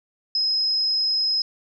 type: tone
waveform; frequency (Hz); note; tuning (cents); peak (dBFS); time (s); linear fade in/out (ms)
sine; 5110; D#8; +45; -19; 0.35-1.42; 2
effects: none